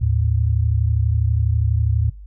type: tone pair together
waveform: sine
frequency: 77.78 / 110 Hz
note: D#2 / A2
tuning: 0 / 0 cents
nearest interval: tritone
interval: 600 cents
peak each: -18 dBFS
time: 0.01-2.1 s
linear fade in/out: 10 ms
effects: noise-tail reverb RT60 0.2 s tail -23 dB re dry + added 50 Hz sine -35 dBFS peak until 2.26 s